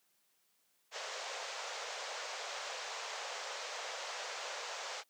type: band-pass noise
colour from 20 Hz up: pink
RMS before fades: -43 dBFS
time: 0.91-5.04 s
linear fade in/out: 50 ms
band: 480 to 7200 Hz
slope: 48 dB/octave
effects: white hiss -75 dBFS RMS until 5.09 s + high-pass 150 Hz 12 dB/octave